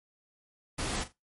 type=noise with echo; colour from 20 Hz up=pink; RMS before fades=-33 dBFS; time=0.78-1.04 s; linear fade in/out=10 ms; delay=42 ms; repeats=2; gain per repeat=-14 dB; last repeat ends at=1.124 s; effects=noise-tail reverb RT60 0.2 s tail -20 dB re dry + MP3 48 kbps